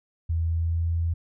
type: tone with pitch glide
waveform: sine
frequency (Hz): 82.41 to 83.66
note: E2 to E2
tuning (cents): 0 to +26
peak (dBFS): -22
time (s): 0.29-1.14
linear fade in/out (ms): 10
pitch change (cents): +26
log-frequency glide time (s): 0.43-0.86
effects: none